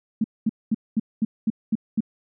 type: tone bursts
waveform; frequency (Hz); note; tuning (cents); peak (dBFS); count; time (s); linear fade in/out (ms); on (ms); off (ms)
sine; 220; A3; 0; -17; 8; 0.21-2.006; 5; 32; 220
effects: none